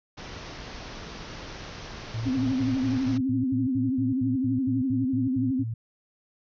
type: low-pass noise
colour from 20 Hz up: pink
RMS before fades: -40 dBFS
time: 0.17-3.18 s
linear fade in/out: 10 ms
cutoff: 6100 Hz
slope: 96 dB/octave
type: tone bursts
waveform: sine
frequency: 113.3 Hz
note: A#2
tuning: 49 cents flat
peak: -28 dBFS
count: 16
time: 2.14-5.74 s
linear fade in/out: 5 ms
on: 150 ms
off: 80 ms
type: tone with vibrato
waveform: sine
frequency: 261.6 Hz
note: C4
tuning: in tune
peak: -23 dBFS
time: 2.25-5.64 s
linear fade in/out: 20 ms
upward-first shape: triangle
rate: 12 Hz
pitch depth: 91 cents each way
effects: none